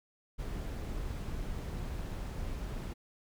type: noise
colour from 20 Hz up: brown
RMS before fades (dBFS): -38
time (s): 0.38-2.94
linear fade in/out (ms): 20
effects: none